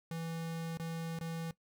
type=tone with dropouts; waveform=square; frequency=164.81 Hz; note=E3; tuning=in tune; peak=-38 dBFS; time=0.11-1.51 s; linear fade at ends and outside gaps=2 ms; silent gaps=0.773-0.797 / 1.189-1.21 s; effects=noise-tail reverb RT60 0.1 s tail -18 dB re dry